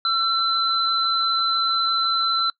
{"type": "tone pair together", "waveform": "sine", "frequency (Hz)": [1347, 4036], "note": ["E6", "B7"], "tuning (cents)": [37, 37], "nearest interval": "octave + perfect fifth", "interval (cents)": 1900, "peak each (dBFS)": [-21, -21], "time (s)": [0.05, 2.5], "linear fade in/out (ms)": 2, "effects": ["noise-tail reverb RT60 0.1 s tail -24 dB re dry"]}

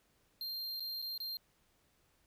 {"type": "tone with dropouts", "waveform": "square", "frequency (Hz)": 4186, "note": "C8", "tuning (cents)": 0, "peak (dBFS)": -39, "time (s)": [0.41, 1.37], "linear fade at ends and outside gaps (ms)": 1, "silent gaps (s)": [[0.797, 0.804], [1.018, 1.024], [1.178, 1.202]], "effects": ["pink hiss -73 dBFS RMS until 2.26 s"]}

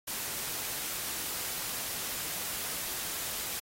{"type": "noise", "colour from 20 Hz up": "white", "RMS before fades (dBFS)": -36, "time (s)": [0.07, 3.6], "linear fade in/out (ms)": 10, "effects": ["AAC 48 kbps"]}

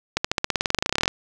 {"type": "accelerating click train", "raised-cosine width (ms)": 0.2, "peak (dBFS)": -3, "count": 22, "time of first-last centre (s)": [0.17, 1.079], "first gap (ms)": 75, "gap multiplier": 0.94, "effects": []}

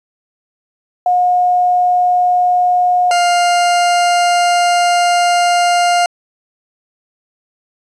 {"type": "tone pair in turn", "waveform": ["sine", "40% pulse"], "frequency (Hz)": [720, 702.7], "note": ["F#5", "F5"], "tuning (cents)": [-47, 10], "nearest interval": "unison", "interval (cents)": 43, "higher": "first", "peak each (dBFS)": -9, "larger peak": "neither", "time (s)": [[1.06, 3.11], [3.11, 6.06]], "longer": "second", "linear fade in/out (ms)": 2, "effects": ["resampled to 22050 Hz", "8-bit"]}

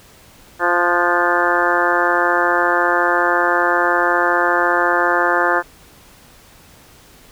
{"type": "harmonic tone with a mistuned harmonic", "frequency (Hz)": 174.61, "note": "F3", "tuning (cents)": 0, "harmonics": [2, 3, 4, 5, 6, 7, 8, 9, 10], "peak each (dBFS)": [-22, -22, -22, -22, -22, -22, -22, -22, -22], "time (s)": [0.59, 5.63], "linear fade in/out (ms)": 50, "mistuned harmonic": 8, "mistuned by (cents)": 37, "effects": ["pink hiss -46 dBFS RMS until 7.31 s"]}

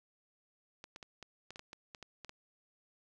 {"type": "clicks", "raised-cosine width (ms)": 0.2, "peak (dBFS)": -30, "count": 12, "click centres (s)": [0.841, 0.961, 1.028, 1.227, 1.506, 1.559, 1.594, 1.731, 1.948, 2.027, 2.247, 2.294], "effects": []}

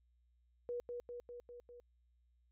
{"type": "tone with echo", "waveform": "sine", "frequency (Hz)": 483.4, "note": "B4", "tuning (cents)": -37, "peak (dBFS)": -38, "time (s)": [0.69, 0.8], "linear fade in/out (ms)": 0, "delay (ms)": 200, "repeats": 5, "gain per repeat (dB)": -3, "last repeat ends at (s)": 1.8, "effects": ["added 60 Hz sine -70 dBFS peak until 2.51 s"]}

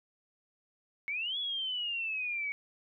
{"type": "exponential two-way sweep", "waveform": "sine", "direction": "up then down", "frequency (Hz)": [2184, 3423, 2237], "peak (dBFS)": -32, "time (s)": [1.08, 2.52], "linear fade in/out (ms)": 0, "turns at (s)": 1.38, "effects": []}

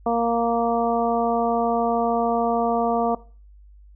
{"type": "harmonic tone", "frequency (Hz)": 233.1, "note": "A#3", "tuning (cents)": 0, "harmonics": [1, 2, 3, 4, 5], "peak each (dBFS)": [-25, -24, -22, -29, -30], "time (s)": [0.06, 3.15], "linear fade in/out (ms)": 5, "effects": ["noise-tail reverb RT60 0.4 s tail -20 dB re dry", "added 50 Hz sine -45 dBFS peak until 3.95 s"]}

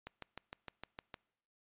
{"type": "click train", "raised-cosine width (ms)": 0.3, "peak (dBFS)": -28, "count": 8, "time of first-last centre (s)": [0.07, 1.142], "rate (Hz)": 6.53, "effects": ["noise-tail reverb RT60 0.8 s tail -24 dB re dry", "resampled to 8000 Hz"]}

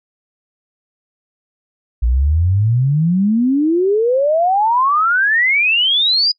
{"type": "exponential sweep", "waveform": "sine", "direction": "up", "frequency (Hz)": [56.2, 4978], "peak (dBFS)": -11, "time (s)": [2.02, 6.32], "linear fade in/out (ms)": 10, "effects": ["noise-tail reverb RT60 0.1 s tail -25 dB re dry"]}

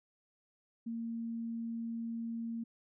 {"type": "tone", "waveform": "sine", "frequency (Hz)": 230, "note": "A#3", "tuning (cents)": -23, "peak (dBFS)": -36, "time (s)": [0.86, 2.64], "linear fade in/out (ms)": 10, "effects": []}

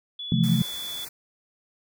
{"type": "tone with pitch glide", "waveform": "sine", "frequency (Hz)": [3421, 3445], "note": ["A7", "A7"], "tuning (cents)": [-49, -37], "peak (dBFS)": -32, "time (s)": [0.19, 1.05], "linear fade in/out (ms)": 5, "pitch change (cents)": 12, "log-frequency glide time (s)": [0.37, 0.67]}
{"type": "chord", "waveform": "sine", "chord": "F major seventh", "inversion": "second", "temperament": "equal", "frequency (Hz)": [130.81, 164.81, 174.61, 220], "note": ["C3", "E3", "F3", "A3"], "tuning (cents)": [0, 0, 0, 0], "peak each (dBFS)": -24, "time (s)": [0.32, 0.62], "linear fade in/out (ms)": 2}
{"type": "band-stop noise", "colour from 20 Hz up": "white", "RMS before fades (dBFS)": -39, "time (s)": [0.43, 1.09], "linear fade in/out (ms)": 10, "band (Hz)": [2500, 4100], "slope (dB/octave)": 96}
{"effects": []}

